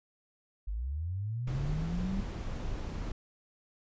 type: linear sweep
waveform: sine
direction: up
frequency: 46.25 to 199.2 Hz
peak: -32 dBFS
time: 0.67-2.21 s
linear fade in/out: 10 ms
type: noise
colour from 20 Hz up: brown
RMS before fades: -36 dBFS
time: 1.47-3.12 s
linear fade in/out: 5 ms
effects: resampled to 16000 Hz